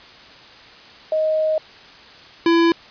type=tone pair in turn; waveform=sine / square; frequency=626 / 335.2 Hz; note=D#5 / E4; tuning=+10 / +29 cents; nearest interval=major seventh; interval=1081 cents; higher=first; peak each=-16 / -13 dBFS; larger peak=second; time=1.12-1.58 / 2.46-2.72 s; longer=first; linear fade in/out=2 ms; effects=white hiss -43 dBFS RMS until 2.9 s + resampled to 11025 Hz